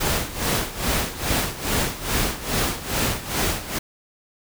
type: noise with tremolo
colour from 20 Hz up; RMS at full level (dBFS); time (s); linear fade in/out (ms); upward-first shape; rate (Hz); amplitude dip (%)
pink; -21; 0-3.79; 10; sine; 2.4; 80
effects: none